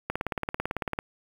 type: click train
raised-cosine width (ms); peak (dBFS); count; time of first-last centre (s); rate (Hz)
0.5; -13; 17; 0.1-0.989; 18
effects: 7-bit